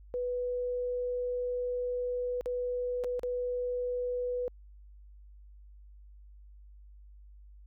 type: tone with dropouts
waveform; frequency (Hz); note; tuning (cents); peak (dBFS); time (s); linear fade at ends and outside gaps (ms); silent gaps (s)
sine; 493.9; B4; 0; -30; 0.14-4.48; 0; 2.41-2.459 / 3.038-3.044 / 3.194-3.233
effects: added 50 Hz sine -50 dBFS peak until 7.66 s